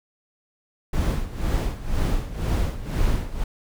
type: noise with tremolo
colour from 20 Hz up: brown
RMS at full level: -20 dBFS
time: 0.93-3.44 s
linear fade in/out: 5 ms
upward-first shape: sine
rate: 2 Hz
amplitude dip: 80%
effects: none